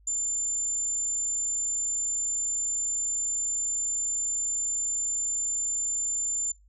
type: tone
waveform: sine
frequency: 7170 Hz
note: A8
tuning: 32 cents sharp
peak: -26 dBFS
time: 0.07-6.52 s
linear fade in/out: 5 ms
effects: noise-tail reverb RT60 0.2 s tail -22 dB re dry + added 50 Hz sine -55 dBFS peak until 6.68 s